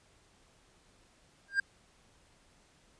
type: tone with exponential growth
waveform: triangle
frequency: 1600 Hz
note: G6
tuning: 35 cents sharp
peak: -20 dBFS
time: 1.48-1.6 s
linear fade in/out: 5 ms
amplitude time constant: 24 ms
effects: pink hiss -65 dBFS RMS until 2.99 s + resampled to 22050 Hz